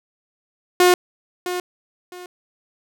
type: tone with echo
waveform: sawtooth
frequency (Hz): 359.7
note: F#4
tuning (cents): -49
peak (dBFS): -7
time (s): 0.8-0.94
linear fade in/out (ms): 2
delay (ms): 660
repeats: 2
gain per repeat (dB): -12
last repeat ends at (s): 2.26
effects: none